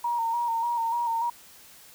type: tone with vibrato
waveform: sine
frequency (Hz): 932.3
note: A#5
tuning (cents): 0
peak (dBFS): -24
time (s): 0.04-1.3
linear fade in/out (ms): 5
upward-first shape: square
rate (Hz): 3.4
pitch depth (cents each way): 33
effects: white hiss -51 dBFS RMS until 1.94 s